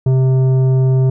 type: tone with tanh clipping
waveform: sine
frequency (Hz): 130.81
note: C3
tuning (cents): 0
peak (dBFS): -11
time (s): 0.06-1.1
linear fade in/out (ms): 5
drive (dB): 10
effects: none